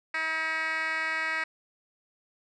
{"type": "tone with band-pass filter", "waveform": "10% pulse", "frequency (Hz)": 319.4, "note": "D#4", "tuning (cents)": 45, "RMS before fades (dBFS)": -30, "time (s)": [0.14, 1.44], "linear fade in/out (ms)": 5, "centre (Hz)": 2100, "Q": 2.8, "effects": ["resampled to 22050 Hz"]}